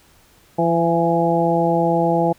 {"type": "harmonic tone with a mistuned harmonic", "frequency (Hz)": 168.7, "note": "E3", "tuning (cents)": 40, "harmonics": [1, 2, 3, 4, 5], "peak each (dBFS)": [-21, -21, -21, -21, -21], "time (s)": [0.58, 2.33], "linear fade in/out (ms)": 10, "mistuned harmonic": 5, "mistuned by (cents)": -23, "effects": ["pink hiss -53 dBFS RMS until 2.38 s"]}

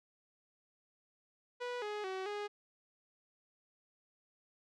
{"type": "tone with pitch steps", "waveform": "sawtooth", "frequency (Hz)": [490.2, 418.5, 378.2, 413.4], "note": ["B4", "G#4", "F#4", "G#4"], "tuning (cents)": [-13, 13, 38, -8], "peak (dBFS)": -34, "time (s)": [1.6, 2.48], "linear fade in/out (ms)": 20, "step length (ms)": 220, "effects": ["low-pass 4000 Hz 12 dB/octave"]}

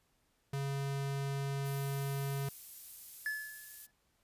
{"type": "tone", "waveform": "square", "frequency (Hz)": 138.59, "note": "C#3", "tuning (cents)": 0, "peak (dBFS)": -35, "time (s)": [0.53, 2.49], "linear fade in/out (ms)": 5}
{"type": "noise", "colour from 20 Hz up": "violet", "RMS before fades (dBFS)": -47, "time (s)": [1.64, 3.87], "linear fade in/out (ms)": 20}
{"type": "tone with exponential decay", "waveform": "triangle", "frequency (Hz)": 1722, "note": "A6", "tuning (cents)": -38, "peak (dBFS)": -30, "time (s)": [3.26, 3.91], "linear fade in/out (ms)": 1, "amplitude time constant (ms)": 140}
{"effects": ["pink hiss -75 dBFS RMS until 4.23 s", "resampled to 32000 Hz"]}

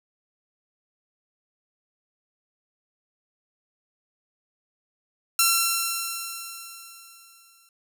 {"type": "tone with exponential decay", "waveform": "5% pulse", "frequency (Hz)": 1356, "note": "E6", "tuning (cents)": 49, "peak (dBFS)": -5, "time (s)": [5.39, 7.69], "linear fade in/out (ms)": 2, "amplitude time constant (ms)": 500, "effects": []}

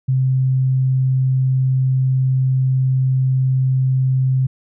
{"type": "tone", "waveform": "sine", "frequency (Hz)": 130.81, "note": "C3", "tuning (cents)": 0, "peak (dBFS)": -13, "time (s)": [0.08, 4.47], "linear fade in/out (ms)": 10, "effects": []}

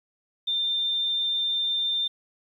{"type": "tone", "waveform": "sine", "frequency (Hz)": 3593, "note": "A7", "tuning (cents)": 36, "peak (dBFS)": -23, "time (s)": [0.47, 2.08], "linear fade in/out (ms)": 10, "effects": ["10-bit"]}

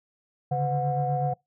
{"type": "tone cluster", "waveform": "sine", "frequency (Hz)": [140.6, 148.7, 505, 728], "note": ["C#3", "D3", "B4", "F#5"], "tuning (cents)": [25, 22, 39, -28], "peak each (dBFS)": [-26, -34, -32, -26], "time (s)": [0.51, 1.34], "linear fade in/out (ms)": 10, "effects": ["noise-tail reverb RT60 0.2 s tail -26 dB re dry", "tanh soft clip ceiling -15 dBFS"]}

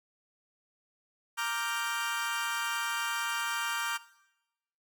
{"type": "chord", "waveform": "30% pulse", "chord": "G minor seventh", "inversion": "first", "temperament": "equal", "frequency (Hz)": [932.3, 1174.7, 1396.9, 1568], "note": ["Bb5", "D6", "F6", "G6"], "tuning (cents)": [0, 0, 0, 0], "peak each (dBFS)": -34, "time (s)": [1.37, 3.98], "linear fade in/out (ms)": 20, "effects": ["noise-tail reverb RT60 0.9 s tail -18 dB re dry"]}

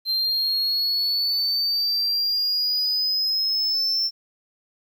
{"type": "exponential sweep", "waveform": "triangle", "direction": "up", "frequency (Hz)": [4137, 5380], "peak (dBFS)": -19, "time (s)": [0.05, 4.11], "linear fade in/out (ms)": 50, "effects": ["10-bit"]}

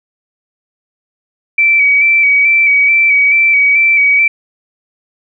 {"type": "tone with vibrato", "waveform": "sine", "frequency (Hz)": 2300, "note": "D7", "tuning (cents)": -37, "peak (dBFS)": -6, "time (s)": [1.58, 4.28], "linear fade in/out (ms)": 5, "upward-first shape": "square", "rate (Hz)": 2.3, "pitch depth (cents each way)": 26, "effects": []}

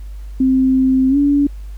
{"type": "tone with pitch glide", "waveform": "sine", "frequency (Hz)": [261.6, 285.3], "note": ["C4", "C#4"], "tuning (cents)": [0, 50], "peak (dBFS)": -10, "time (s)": [0.4, 1.47], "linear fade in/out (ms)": 5, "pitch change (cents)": 150, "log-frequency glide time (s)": [1.09, 1.17], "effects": ["added 50 Hz sine -27 dBFS peak until 1.77 s", "pink hiss -52 dBFS RMS until 1.77 s"]}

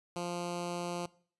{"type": "tone with notch filter", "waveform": "10% pulse", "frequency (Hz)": 174.61, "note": "F3", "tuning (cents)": 0, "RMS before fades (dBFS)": -37, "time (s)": [0.16, 1.06], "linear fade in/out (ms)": 2, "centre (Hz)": 1800, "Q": 1.6, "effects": ["noise-tail reverb RT60 0.5 s tail -21 dB re dry", "resampled to 24000 Hz"]}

